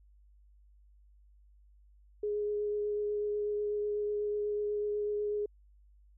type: tone with vibrato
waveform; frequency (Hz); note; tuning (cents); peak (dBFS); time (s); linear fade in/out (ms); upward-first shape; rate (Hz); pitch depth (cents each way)
sine; 416.4; G#4; +5; -30; 2.23-5.46; 5; triangle; 8.1; 12
effects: added 50 Hz sine -58 dBFS peak until 6.17 s